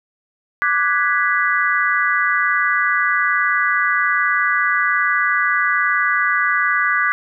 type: chord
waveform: sine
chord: G# half-diminished seventh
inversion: second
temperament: equal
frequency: 1174.7 / 1480 / 1661.2 / 1975.5 Hz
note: D6 / F#6 / G#6 / B6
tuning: 0 / 0 / 0 / 0 cents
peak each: -20 dBFS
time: 0.62-7.12 s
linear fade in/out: 0 ms
effects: none